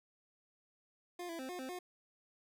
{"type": "tone with pitch steps", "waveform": "25% pulse", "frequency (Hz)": [353.2, 333.4, 261.3, 359.3, 260.7, 360], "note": ["F4", "E4", "C4", "F4", "C4", "F#4"], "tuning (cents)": [20, 20, -2, 49, -6, -47], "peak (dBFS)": -38, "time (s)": [1.19, 1.79], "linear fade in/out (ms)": 5, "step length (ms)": 100, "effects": ["12-bit"]}